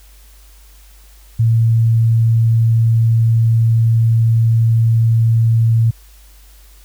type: tone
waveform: sine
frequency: 114 Hz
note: A#2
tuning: 38 cents flat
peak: -9 dBFS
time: 1.39-5.91 s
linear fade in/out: 10 ms
effects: added 50 Hz sine -41 dBFS peak until 6.84 s + white hiss -49 dBFS RMS until 6.84 s